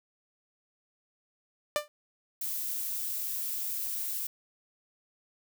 sawtooth tone with exponential decay, 594 Hz, D5, 20 cents sharp, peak -18 dBFS, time 1.76-1.88 s, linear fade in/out 0 ms, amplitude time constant 26 ms
violet noise, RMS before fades -34 dBFS, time 2.41-4.27 s, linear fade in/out 5 ms
effects none

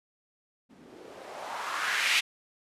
violet noise with low-pass filter sweep, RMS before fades -32 dBFS, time 0.69-2.21 s, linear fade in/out 20 ms, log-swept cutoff 220 to 2700 Hz, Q 2.3, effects resampled to 32000 Hz

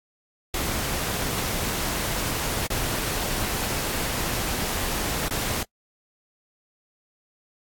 pink noise with dropouts, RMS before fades -27 dBFS, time 0.54-5.63 s, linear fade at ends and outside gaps 2 ms, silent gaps 2.668-2.702 / 5.284-5.308 s, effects noise-tail reverb RT60 0.1 s tail -25 dB re dry + AAC 64 kbps

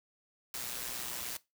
white noise with amplitude modulation, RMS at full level -37 dBFS, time 0.54-1.37 s, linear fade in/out 2 ms, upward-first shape sine, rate 122 Hz, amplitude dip 55%, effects noise-tail reverb RT60 0.2 s tail -18 dB re dry

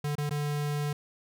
square tone with dropouts, 146.83 Hz, D3, in tune, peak -29 dBFS, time 0.04-0.93 s, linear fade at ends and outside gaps 5 ms, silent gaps 0.154-0.181 / 0.295-0.308 s, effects none

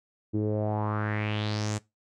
sawtooth tone with low-pass filter sweep, 106 Hz, G#2, 36 cents sharp, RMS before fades -29 dBFS, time 0.33-1.79 s, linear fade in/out 20 ms, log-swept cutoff 320 to 8000 Hz, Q 4, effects noise-tail reverb RT60 0.2 s tail -20 dB re dry

